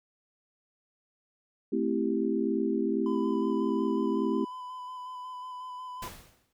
sine chord, A minor seventh, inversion none, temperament equal, 220 / 261.6 / 329.6 / 392 Hz, A3 / C4 / E4 / G4, 0 / 0 / 0 / 0 cents, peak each -31 dBFS, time 1.72-4.45 s, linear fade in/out 10 ms
triangle tone with vibrato, 1005 Hz, B5, 30 cents sharp, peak -36 dBFS, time 3.06-6.08 s, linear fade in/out 2 ms, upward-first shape square, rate 5.5 Hz, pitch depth 15 cents each way
pink noise with exponential decay, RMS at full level -38 dBFS, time 6.02-6.53 s, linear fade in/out 5 ms, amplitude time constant 110 ms
effects none

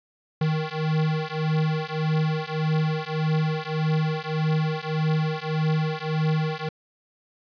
square beating tone pair, 155.56 / 157.26 Hz, D#3 / D#3, 0 / +19 cents, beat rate 1.7 Hz, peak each -26 dBFS, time 0.41-6.69 s, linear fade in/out 5 ms, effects resampled to 11025 Hz + 9-bit

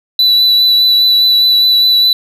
triangle tone with vibrato, 3965 Hz, B7, 6 cents sharp, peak -5 dBFS, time 0.19-2.13 s, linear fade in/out 2 ms, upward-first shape triangle, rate 4.9 Hz, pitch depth 18 cents each way, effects none

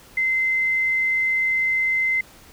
sine tone, 2068 Hz, C7, 21 cents flat, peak -18 dBFS, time 0.17-2.21 s, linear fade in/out 5 ms, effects pink hiss -48 dBFS RMS until 2.52 s

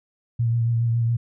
sine tone with vibrato, 116.54 Hz, A#2, in tune, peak -18 dBFS, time 0.39-1.17 s, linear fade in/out 10 ms, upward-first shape triangle, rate 7.2 Hz, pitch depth 32 cents each way, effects none

